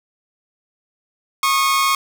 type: tone pair together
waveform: sawtooth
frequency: 1094.6 / 1234 Hz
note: C#6 / D#6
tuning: -22 / -15 cents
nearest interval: major second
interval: 207 cents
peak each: -12 / -17 dBFS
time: 1.43-1.95 s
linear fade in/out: 2 ms
effects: none